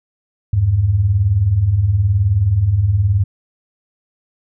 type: beating tone pair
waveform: sine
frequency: 82.41 / 101.41 Hz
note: E2 / G#2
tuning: 0 / -41 cents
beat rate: 19 Hz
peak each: -19 / -12 dBFS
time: 0.53-3.24 s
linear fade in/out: 5 ms
effects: none